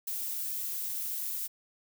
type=noise with ADSR envelope; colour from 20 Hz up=violet; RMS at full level=-33 dBFS; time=0.07-1.48 s; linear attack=7 ms; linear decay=15 ms; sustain=-2 dB; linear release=21 ms; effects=none